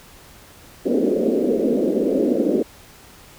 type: band-pass noise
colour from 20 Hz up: pink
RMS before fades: -19 dBFS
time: 0.85-2.63 s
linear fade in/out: 10 ms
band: 220 to 540 Hz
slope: 48 dB/octave
effects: pink hiss -46 dBFS RMS until 3.38 s